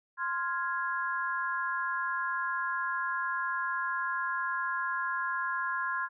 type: chord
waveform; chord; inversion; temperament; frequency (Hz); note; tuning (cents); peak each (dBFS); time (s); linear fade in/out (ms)
sine; F minor; second; equal; 1046.5 / 1396.9 / 1661.2; C6 / F6 / Ab6; 0 / 0 / 0; -33 / -35 / -34; 0.17-6.09; 50
effects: none